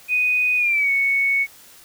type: tone with pitch glide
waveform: sine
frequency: 2489 to 2217 Hz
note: D#7 to C#7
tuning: 0 to 0 cents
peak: -16 dBFS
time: 0.08-1.47 s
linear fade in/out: 50 ms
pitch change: -200 cents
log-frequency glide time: 0.57-0.9 s
effects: white hiss -47 dBFS RMS until 1.84 s